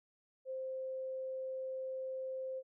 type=tone; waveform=sine; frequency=523.3 Hz; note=C5; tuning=in tune; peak=-38 dBFS; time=0.45-2.63 s; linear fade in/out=50 ms; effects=none